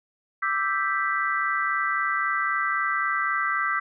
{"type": "chord", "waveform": "sine", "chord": "E minor seventh", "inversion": "third", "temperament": "equal", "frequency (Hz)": [1174.7, 1318.5, 1568, 1975.5], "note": ["D6", "E6", "G6", "B6"], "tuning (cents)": [0, 0, 0, 0], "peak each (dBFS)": -28, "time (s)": [0.42, 3.8], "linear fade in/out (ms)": 10, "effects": []}